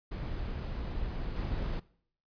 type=noise with level steps; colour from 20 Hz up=brown; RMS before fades=-36 / -33 dBFS; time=0.11-1.8 s; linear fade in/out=10 ms; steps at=1.36 s; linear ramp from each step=2 ms; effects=noise-tail reverb RT60 0.6 s tail -21 dB re dry + resampled to 11025 Hz